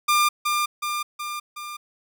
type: tone with echo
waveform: sawtooth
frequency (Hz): 1198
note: D6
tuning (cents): +34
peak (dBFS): -13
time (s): 0.08-0.29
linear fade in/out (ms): 10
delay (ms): 370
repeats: 4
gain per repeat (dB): -4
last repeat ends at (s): 1.77
effects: none